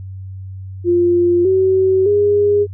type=tone with pitch steps; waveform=sine; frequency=349.2 / 378.6 / 410.5 Hz; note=F4 / F#4 / G#4; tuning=0 / +40 / -20 cents; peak=-10 dBFS; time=0.84-2.67 s; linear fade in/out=50 ms; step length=610 ms; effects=added 95 Hz sine -27 dBFS peak until 2.73 s